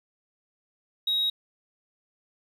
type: tone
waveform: sine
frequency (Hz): 3798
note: A#7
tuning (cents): +32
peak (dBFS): -21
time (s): 1.07-1.3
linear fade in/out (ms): 5
effects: tanh soft clip ceiling -20 dBFS + 9-bit